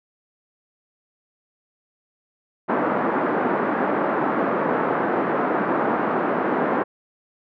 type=band-pass noise; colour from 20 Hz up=pink; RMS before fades=-22 dBFS; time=2.68-6.84 s; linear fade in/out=20 ms; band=220 to 1500 Hz; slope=24 dB/octave; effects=none